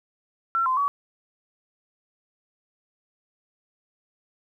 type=tone with pitch steps; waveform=sine; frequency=1352 / 1034 / 1133 Hz; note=E6 / C6 / C#6; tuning=+43 / -21 / +37 cents; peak=-20 dBFS; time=0.55-0.88 s; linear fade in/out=0 ms; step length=110 ms; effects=10-bit